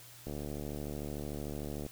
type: click train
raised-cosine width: 2 ms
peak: -27 dBFS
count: 118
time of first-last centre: 0.27-1.864 s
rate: 73.4 Hz
effects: added 119 Hz sine -58 dBFS peak until 1.91 s + white hiss -54 dBFS RMS until 1.91 s